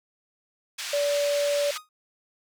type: band-pass noise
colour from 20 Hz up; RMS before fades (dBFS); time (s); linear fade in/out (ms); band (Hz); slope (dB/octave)
white; -34; 0.78-1.78; 10; 1500 to 5200; 12
type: tone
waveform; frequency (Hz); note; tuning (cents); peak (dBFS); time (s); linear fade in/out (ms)
sine; 576; D5; -34; -22; 0.93-1.71; 5
type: tone with exponential decay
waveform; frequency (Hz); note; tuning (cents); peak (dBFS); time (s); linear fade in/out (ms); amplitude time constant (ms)
45% pulse; 1244.5; D#6; 0; -32; 1.76-1.89; 2; 27
effects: none